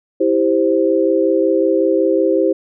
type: chord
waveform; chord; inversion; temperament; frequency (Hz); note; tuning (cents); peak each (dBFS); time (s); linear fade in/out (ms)
sine; C major; first; just; 327 / 392.4 / 523.3; E4 / G4 / C5; -14 / +2 / 0; -16; 0.2-2.53; 10
effects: none